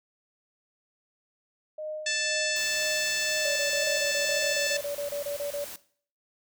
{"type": "tone with tremolo", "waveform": "sine", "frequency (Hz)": 616, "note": "D#5", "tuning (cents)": -17, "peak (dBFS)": -31, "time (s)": [1.78, 4.79], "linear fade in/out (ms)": 5, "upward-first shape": "sine", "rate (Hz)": 2, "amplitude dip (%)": 70}
{"type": "harmonic tone", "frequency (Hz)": 880, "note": "A5", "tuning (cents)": 0, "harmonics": [2, 3, 4, 5, 6, 7, 8, 9], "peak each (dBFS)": [-31, -33, -34, -35, -36, -36, -37, -38], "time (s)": [2.06, 4.77], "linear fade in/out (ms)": 5}
{"type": "noise", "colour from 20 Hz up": "white", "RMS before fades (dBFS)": -41, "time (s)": [2.56, 5.76], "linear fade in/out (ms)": 2}
{"type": "tone bursts", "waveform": "sine", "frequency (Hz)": 575, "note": "D5", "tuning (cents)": -37, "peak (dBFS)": -29, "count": 16, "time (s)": [3.45, 5.645], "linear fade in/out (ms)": 5, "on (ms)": 110, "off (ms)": 29}
{"effects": ["noise-tail reverb RT60 0.5 s tail -17 dB re dry"]}